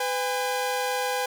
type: tone pair together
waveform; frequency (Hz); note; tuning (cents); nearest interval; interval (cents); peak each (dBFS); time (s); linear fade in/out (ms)
sawtooth; 503.4 / 811; B4 / G#5; +33 / -41; minor sixth; 826; -24; 0-1.26; 5
effects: none